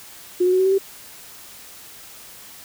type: tone with pitch steps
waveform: sine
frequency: 359.5 / 365.4 / 371.3 / 377.4 / 383.5 / 389.8 Hz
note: F#4 / F#4 / F#4 / F#4 / G4 / G4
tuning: -50 / -22 / +6 / +34 / -38 / -10 cents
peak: -14 dBFS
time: 0.4-0.784 s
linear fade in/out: 10 ms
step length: 64 ms
effects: white hiss -42 dBFS RMS until 2.64 s